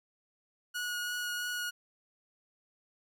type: tone with vibrato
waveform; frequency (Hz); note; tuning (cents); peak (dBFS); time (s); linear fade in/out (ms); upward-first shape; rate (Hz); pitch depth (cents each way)
sawtooth; 1453; F#6; -32; -30; 0.74-1.71; 20; triangle; 3; 11
effects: none